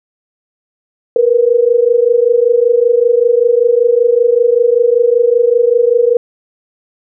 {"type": "tone pair together", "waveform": "sine", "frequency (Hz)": [464.9, 490.1], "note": ["A#4", "B4"], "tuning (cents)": [-5, -13], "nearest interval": "minor second", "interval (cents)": 92, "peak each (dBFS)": -10, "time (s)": [1.16, 6.17], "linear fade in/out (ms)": 2, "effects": []}